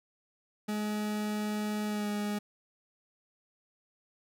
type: tone with pitch glide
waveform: 40% pulse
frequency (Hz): 210.8 to 207.5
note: G#3 to G#3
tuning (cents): +26 to -1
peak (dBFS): -30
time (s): 0.68-2.39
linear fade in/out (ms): 10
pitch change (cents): -27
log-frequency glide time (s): 1.87-2.08
effects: none